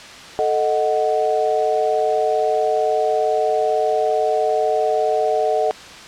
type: chord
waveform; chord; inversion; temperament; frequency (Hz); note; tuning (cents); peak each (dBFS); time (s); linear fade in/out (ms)
sine; D# diminished; second; equal; 440 / 622.3 / 740; A4 / D#5 / F#5; 0 / 0 / 0; -20; 0.39-5.71; 0
effects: white hiss -37 dBFS RMS until 6.07 s + low-pass 5000 Hz 12 dB/octave